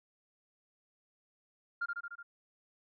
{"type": "tone with echo", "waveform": "sine", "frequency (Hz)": 1400, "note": "F6", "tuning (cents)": 4, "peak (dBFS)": -30, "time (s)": [1.81, 1.86], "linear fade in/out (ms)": 10, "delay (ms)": 74, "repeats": 5, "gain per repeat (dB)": -3, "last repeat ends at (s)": 2.23, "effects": ["tanh soft clip ceiling -28 dBFS"]}